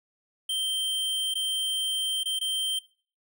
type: tone with dropouts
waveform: square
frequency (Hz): 3136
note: G7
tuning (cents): 0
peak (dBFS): -27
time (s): 0.49-2.79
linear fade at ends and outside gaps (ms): 5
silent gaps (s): 1.34-1.353 / 2.234-2.256 / 2.39-2.411
effects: noise-tail reverb RT60 0.4 s tail -19 dB re dry